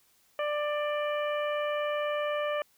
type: harmonic tone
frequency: 592 Hz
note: D5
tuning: 14 cents sharp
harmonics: 1 / 2 / 3 / 4 / 5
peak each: -29 / -35 / -39 / -41 / -43 dBFS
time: 0.39-2.62 s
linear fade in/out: 2 ms
effects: white hiss -66 dBFS RMS until 2.77 s